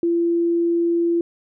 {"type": "tone", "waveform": "sine", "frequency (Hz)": 340, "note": "F4", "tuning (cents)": -46, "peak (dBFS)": -16, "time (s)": [0.03, 1.21], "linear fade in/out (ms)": 2, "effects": []}